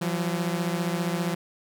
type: beating tone pair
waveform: sawtooth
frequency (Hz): 170 / 185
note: F3 / F#3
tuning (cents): -46 / 0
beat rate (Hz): 15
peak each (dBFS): -23 / -26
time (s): 0.01-1.35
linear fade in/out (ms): 10
effects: none